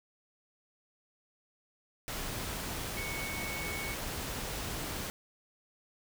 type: tone in noise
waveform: sine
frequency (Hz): 2217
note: C#7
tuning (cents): 0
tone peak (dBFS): -39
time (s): 2.97-3.94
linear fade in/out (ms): 0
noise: pink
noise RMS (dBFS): -38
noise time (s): 2.08-5.1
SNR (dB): -4
effects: none